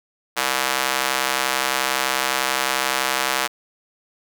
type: tone with high-pass filter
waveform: square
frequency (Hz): 65.8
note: C2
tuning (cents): +10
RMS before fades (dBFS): -22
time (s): 0.36-3.48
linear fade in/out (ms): 20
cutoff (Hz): 990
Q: 0.72
effects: none